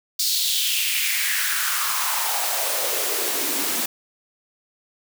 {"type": "noise with high-pass filter sweep", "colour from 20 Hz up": "white", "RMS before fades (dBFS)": -23, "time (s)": [0.19, 3.86], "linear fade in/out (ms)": 5, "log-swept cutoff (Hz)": [4600, 230], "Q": 3.5, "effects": []}